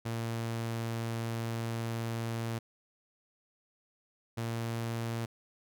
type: tone pair in turn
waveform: sawtooth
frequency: 114.9 / 115.41 Hz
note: A#2 / A#2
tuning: -25 / -17 cents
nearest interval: unison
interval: 8 cents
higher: second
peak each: -29 / -29 dBFS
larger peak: neither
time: 0.05-2.59 / 4.37-5.26 s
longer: first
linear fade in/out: 10 ms
effects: none